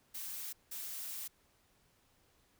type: noise bursts at uneven times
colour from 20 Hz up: blue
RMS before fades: -43 dBFS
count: 2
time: 0.14-0.53 / 0.71-1.28 s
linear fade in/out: 10 ms
effects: pink hiss -71 dBFS RMS until 2.59 s